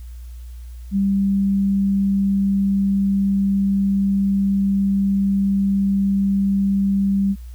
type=tone; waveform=sine; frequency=196.8 Hz; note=G3; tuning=7 cents sharp; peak=-15 dBFS; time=0.91-7.36 s; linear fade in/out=50 ms; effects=added 60 Hz sine -32 dBFS peak until 7.54 s + white hiss -55 dBFS RMS until 7.54 s